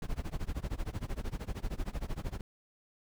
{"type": "noise with tremolo", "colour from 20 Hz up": "brown", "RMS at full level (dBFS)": -33, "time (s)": [0.02, 2.41], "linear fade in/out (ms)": 2, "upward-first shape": "sine", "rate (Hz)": 13, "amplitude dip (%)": 95, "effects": []}